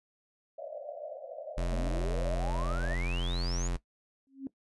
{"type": "band-pass noise", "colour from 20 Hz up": "pink", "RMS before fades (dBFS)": -42, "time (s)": [0.58, 2.94], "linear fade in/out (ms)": 5, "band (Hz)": [540, 670], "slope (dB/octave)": 96}
{"type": "tone", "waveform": "square", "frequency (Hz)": 43.69, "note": "F1", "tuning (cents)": 1, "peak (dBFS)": -30, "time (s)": [1.57, 3.77], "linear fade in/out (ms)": 10}
{"type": "exponential sweep", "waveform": "sine", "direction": "up", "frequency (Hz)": [213.5, 7040], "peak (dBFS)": -38, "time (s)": [1.72, 3.68], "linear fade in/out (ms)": 5}
{"type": "tone with exponential growth", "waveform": "sine", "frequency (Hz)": 269.7, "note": "C#4", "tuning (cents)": -47, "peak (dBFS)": -31, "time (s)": [4.27, 4.47], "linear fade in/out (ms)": 1, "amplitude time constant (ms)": 43}
{"effects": ["noise-tail reverb RT60 0.1 s tail -17 dB re dry", "resampled to 24000 Hz"]}